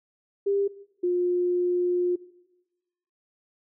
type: tone pair in turn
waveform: sine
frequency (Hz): 399.1 / 355.9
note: G4 / F4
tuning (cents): +31 / +33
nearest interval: major second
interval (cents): 198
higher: first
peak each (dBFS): -21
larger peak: neither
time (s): 0.46-0.68 / 1.03-2.16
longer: second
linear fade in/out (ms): 10
effects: noise-tail reverb RT60 1.0 s tail -19 dB re dry